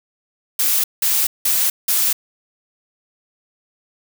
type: noise bursts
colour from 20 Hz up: blue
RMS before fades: -17 dBFS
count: 4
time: 0.59-2.13 s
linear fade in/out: 5 ms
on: 250 ms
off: 180 ms
effects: none